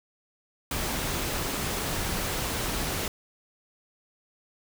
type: noise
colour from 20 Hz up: pink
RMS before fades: -30 dBFS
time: 0.71-3.08 s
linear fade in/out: 2 ms
effects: none